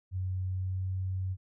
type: tone with pitch glide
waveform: sine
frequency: 92.9 to 93.76 Hz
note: F#2 to F#2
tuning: +7 to +23 cents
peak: -30 dBFS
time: 0.11-1.37 s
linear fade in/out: 50 ms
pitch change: +16 cents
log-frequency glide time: 0.43-0.87 s
effects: none